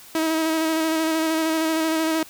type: tone with vibrato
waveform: sawtooth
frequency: 320 Hz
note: D#4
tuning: 49 cents sharp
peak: -16 dBFS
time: 0.15-2.23 s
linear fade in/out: 2 ms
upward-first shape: square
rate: 13 Hz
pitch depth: 19 cents each way
effects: white hiss -45 dBFS RMS until 2.29 s